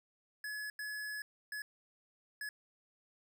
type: tone bursts at uneven times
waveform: square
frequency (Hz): 1700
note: G#6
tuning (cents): +40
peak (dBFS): -40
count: 4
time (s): 0.44-0.7 / 0.79-1.22 / 1.52-1.62 / 2.41-2.49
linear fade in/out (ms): 2
effects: none